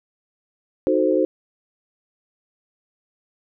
sine chord, D# diminished seventh, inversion none, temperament equal, 311.1 / 370 / 440 / 523.3 Hz, D#4 / F#4 / A4 / C5, 0 / 0 / 0 / 0 cents, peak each -21 / -21 / -24 / -20 dBFS, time 0.87-1.25 s, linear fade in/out 0 ms, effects none

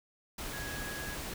sine tone in noise, 1661.2 Hz, G#6, in tune, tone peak -42 dBFS, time 0.53-1.15 s, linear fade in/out 5 ms, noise pink, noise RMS -40 dBFS, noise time 0.38-1.34 s, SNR -5 dB, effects none

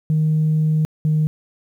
sine tone pair in turn, 155.56 / 154.4 Hz, D#3 / D#3, 0 / -13 cents, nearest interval unison, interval 13 cents, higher first, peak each -13 dBFS, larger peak neither, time 0.1-0.85 / 1.05-1.27 s, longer first, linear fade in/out 0 ms, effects tanh soft clip ceiling -11 dBFS + 9-bit

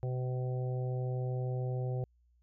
harmonic tone, 127.1 Hz, C3, 50 cents flat, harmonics 1 / 3 / 4 / 5 / 6, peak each -32 / -43 / -43 / -50 / -49 dBFS, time 0.03-2.04 s, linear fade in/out 0 ms, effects added 60 Hz sine -65 dBFS peak until 2.42 s

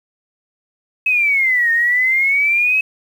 sine exponential two-way sweep, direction down then up, 2578 to 1833 to 2578 Hz, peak -12 dBFS, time 1.06-2.81 s, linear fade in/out 5 ms, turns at 1.71 s, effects 7-bit

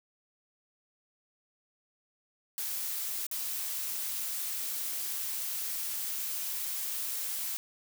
blue noise with dropouts, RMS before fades -35 dBFS, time 2.58-7.57 s, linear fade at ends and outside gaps 0 ms, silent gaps 3.266-3.313 s, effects none

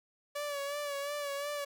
sawtooth tone with vibrato, 573 Hz, D5, 43 cents flat, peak -31 dBFS, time 0.35-1.65 s, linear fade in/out 10 ms, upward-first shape sine, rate 2.8 Hz, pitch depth 44 cents each way, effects none

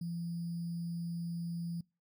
sine tone with sample-and-hold, 169.9 Hz, F3, 47 cents flat, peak -35 dBFS, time 0.01-1.81 s, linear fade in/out 5 ms, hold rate 4900 Hz, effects noise-tail reverb RT60 0.3 s tail -25 dB re dry + MP3 96 kbps

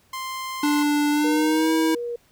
sawtooth tone, 1046.5 Hz, C6, in tune, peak -25 dBFS, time 0.13-0.83 s, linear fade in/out 5 ms
square tone with pitch glide, 293.7 to 322.1 Hz, D4 to E4, 0 to -40 cents, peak -19 dBFS, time 0.63-1.95 s, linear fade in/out 5 ms, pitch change +160 cents, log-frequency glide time 1.11-1.72 s
sine tone with vibrato, 475.8 Hz, A#4, 35 cents sharp, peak -26 dBFS, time 1.24-2.16 s, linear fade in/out 5 ms, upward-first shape triangle, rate 2.9 Hz, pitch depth 9 cents each way
effects pink hiss -60 dBFS RMS until 2.31 s

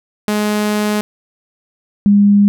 sawtooth / sine tone pair in turn, 210 / 203.1 Hz, G#3 / G#3, +19 / -38 cents, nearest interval minor second, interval 57 cents, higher first, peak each -10 / -6 dBFS, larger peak second, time 0.28-1.01 / 2.06-2.48 s, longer first, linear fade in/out 0 ms, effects none

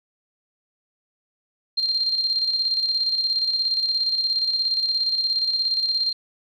sine tone with tremolo, 4186 Hz, C8, in tune, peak -18 dBFS, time 1.77-6.13 s, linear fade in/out 10 ms, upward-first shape square, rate 17 Hz, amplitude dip 45%, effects none

